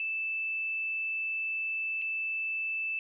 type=tone with dropouts; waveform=sine; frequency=2637 Hz; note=E7; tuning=in tune; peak=-30 dBFS; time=0-2.99 s; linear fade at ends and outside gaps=1 ms; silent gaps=2.016-2.02 s; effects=none